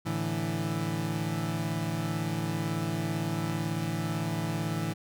30% pulse chord, A suspended fourth, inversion none, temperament equal, 110 / 146.83 / 164.81 Hz, A2 / D3 / E3, 0 / 0 / 0 cents, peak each -32 / -33 / -29 dBFS, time 0.05-4.94 s, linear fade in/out 20 ms, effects none

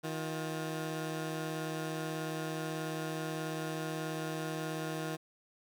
15% pulse tone pair together, 158.46 / 355.3 Hz, D#3 / F4, +32 / +30 cents, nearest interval octave + major second, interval 1398 cents, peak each -30 / -36 dBFS, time 0.03-5.17 s, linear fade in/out 20 ms, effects none

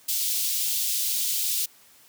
white high-pass noise, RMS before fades -26 dBFS, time 0.08-1.66 s, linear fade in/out 10 ms, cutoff 3100 Hz, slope 24 dB/octave, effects white hiss -55 dBFS RMS until 2.08 s + high-pass 80 Hz 12 dB/octave

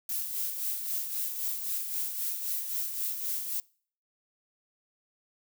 violet noise with tremolo, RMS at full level -31 dBFS, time 0.09-3.6 s, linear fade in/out 2 ms, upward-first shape sine, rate 3.8 Hz, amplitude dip 50%, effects noise-tail reverb RT60 0.5 s tail -25 dB re dry

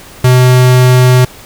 square tone, 126.5 Hz, B2, 42 cents sharp, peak -4 dBFS, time 0.24-1.25 s, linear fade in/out 5 ms, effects pink hiss -34 dBFS RMS until 1.45 s

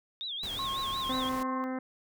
sine tone with vibrato, 3566 Hz, A7, 22 cents sharp, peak -34 dBFS, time 0.21-1.29 s, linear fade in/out 0 ms, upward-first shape sine, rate 5.5 Hz, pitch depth 180 cents each way
pink noise, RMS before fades -43 dBFS, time 0.43-1.43 s, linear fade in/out 2 ms
sine tone with pitch glide, 1078 to 1060.7 Hz, C#6 to C6, -49 to +23 cents, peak -33 dBFS, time 0.59-1.64 s, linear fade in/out 0 ms, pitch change -28 cents, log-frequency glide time 0.97-1.02 s
harmonic tone, 258.6 Hz, C4, 20 cents flat, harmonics 1 / 2 / 3 / 4 / 5 / 6 / 7 / 8, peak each -33 / -39 / -43 / -45 / -47 / -49 / -50 / -51 dBFS, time 1.09-1.79 s, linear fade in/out 5 ms
effects none

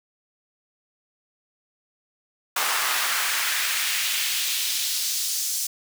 pink noise with high-pass filter sweep, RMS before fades -25 dBFS, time 2.56-5.67 s, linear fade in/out 5 ms, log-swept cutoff 1000 to 6300 Hz, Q 1.3, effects none

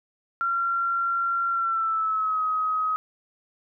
sine tone with pitch glide, 1372 to 1265.4 Hz, F6 to D#6, -31 to +29 cents, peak -22 dBFS, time 0.41-2.96 s, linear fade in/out 0 ms, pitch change -140 cents, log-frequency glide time 1.5-2.42 s, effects none

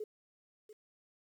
sine tone with echo, 426.7 Hz, G#4, 47 cents sharp, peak -37 dBFS, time 0-0.04 s, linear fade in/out 5 ms, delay 690 ms, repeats 1, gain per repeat -13 dB, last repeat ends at 0.73 s, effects 11-bit

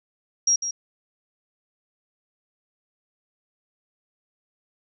sine tone with echo, 5640 Hz, F8, 16 cents sharp, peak -16 dBFS, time 0.47-0.56 s, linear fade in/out 5 ms, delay 150 ms, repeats 1, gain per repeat -9 dB, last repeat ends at 0.71 s, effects none

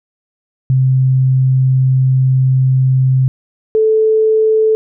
sine tone pair in turn, 130.81 / 437.6 Hz, C3 / A4, 0 / -9 cents, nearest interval octave + major sixth, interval 2091 cents, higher second, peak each -8 dBFS, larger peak neither, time 0.7-3.28 / 3.75-4.75 s, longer first, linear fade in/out 0 ms, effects none

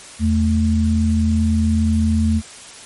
sine tone pair together, 82.53 / 220 Hz, E2 / A3, +3 / 0 cents, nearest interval octave + perfect fourth, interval 1697 cents, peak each -16 / -16 dBFS, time 0.19-2.42 s, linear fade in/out 50 ms, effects white hiss -38 dBFS RMS until 2.85 s + MP3 48 kbps

